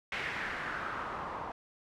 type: noise with low-pass filter sweep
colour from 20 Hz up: white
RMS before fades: -38 dBFS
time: 0.12-1.52 s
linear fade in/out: 2 ms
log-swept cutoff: 2200 to 940 Hz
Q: 2.7
effects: none